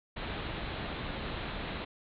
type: low-pass noise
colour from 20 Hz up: pink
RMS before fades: -38 dBFS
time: 0.16-1.85 s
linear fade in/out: 10 ms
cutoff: 4100 Hz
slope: 96 dB/octave
effects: none